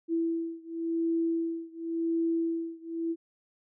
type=beating tone pair; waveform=sine; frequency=330.8 / 331.72 Hz; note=E4 / E4; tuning=+6 / +11 cents; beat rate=0.92 Hz; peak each=-30 / -31 dBFS; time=0.08-3.16 s; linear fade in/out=50 ms; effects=none